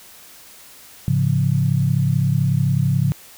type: chord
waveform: sine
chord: A augmented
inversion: none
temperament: equal with one note detuned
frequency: 107.24 / 138.59 / 174.61 Hz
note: A2 / C#3 / E#3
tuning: -44 / 0 / 0 cents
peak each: -21 / -17 / -22 dBFS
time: 1.08-3.12 s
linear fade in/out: 0 ms
effects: white hiss -44 dBFS RMS until 3.37 s